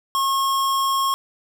square tone, 1085 Hz, C#6, 37 cents flat, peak -19 dBFS, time 0.15-1.14 s, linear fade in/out 0 ms, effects none

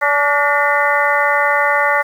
harmonic tone with a mistuned harmonic, 287.8 Hz, D4, 35 cents flat, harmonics 2 / 3 / 4 / 5 / 6 / 7, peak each -19 / -19 / -19 / -19 / -19 / -19 dBFS, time 0.01-2.03 s, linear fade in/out 20 ms, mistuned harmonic 6, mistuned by +82 cents, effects 7-bit

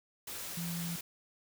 sine tone in noise, 170.3 Hz, F3, 43 cents flat, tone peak -36 dBFS, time 0.57-0.96 s, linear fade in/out 5 ms, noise white, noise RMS -42 dBFS, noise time 0.27-1.01 s, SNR +3 dB, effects none

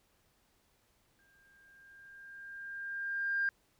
sine tone with exponential growth, 1600 Hz, G6, 35 cents sharp, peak -27 dBFS, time 1.19-3.49 s, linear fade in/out 1 ms, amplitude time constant 500 ms, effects tanh soft clip ceiling -23 dBFS + pink hiss -72 dBFS RMS until 3.79 s

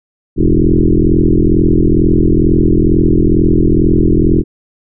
sine tone with frequency modulation, 161.3 Hz, E3, 37 cents flat, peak -6 dBFS, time 0.36-4.44 s, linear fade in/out 50 ms, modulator 42.2 Hz, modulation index 5, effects none

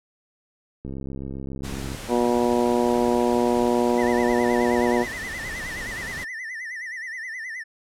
click train, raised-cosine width 3 ms, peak -21 dBFS, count 75, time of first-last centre 0.85-1.948 s, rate 67.4 Hz
pink noise, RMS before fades -36 dBFS, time 1.63-6.25 s, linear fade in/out 20 ms
harmonic tone, 120.7 Hz, B2, 39 cents flat, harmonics 2 / 3 / 4 / 5 / 6 / 7 / 8, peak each -23 / -23 / -25 / -28 / -29 / -34 / -29 dBFS, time 2.08-5.06 s, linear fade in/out 50 ms
triangle tone with vibrato, 1900 Hz, A#6, 33 cents sharp, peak -29 dBFS, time 3.97-7.64 s, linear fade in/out 20 ms, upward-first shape sine, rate 9.5 Hz, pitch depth 130 cents each way
effects low-pass 11000 Hz 12 dB/octave

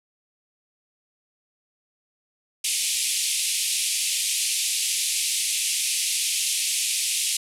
white band-pass noise, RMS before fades -25 dBFS, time 2.64-7.37 s, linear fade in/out 5 ms, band 2300 to 11000 Hz, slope 48 dB/octave, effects none

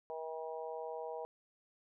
harmonic tone, 160 Hz, D#3, 49 cents sharp, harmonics 3 / 4 / 5 / 6, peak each -43 / -45 / -47 / -49 dBFS, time 0.1-1.25 s, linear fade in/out 0 ms, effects none

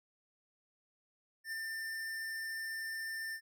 square tone with ADSR envelope, 1793 Hz, A6, 32 cents sharp, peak -37 dBFS, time 1.44-3.41 s, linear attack 85 ms, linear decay 6 ms, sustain -2 dB, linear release 73 ms, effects none

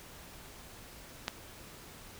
click, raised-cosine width 0.2 ms, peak -14 dBFS, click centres 1.281 s, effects pink hiss -51 dBFS RMS until 2.19 s

